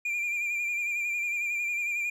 triangle tone with vibrato, 2394 Hz, D7, 33 cents sharp, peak -26 dBFS, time 0.05-2.1 s, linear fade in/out 5 ms, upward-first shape sine, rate 11 Hz, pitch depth 40 cents each way, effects none

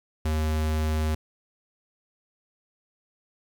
square tone, 77.78 Hz, D#2, in tune, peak -24 dBFS, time 0.25-1.15 s, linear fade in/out 5 ms, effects 9-bit

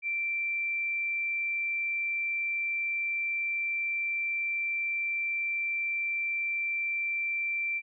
sine tone, 2349 Hz, D7, in tune, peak -28 dBFS, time 0.02-7.82 s, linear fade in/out 50 ms, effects none

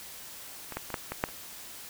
clicks, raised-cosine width 0.5 ms, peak -23 / -17 / -24 / -15 / -18 / -10 / -30 dBFS, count 7, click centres 0.723 / 0.77 / 0.903 / 0.942 / 1.12 / 1.239 / 1.288 s, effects white hiss -45 dBFS RMS until 1.89 s

